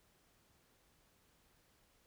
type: silence
effects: pink hiss -72 dBFS RMS until 2.06 s